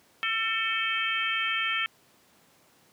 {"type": "harmonic tone with a mistuned harmonic", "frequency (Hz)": 448, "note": "A4", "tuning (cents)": 31, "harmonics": [3, 4, 5, 6, 7], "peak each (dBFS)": [-32, -32, -32, -32, -32], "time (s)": [0.23, 1.86], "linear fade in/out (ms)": 0, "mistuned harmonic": 6, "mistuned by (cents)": -53, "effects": ["pink hiss -61 dBFS RMS until 2.92 s", "high-pass 150 Hz 12 dB/octave"]}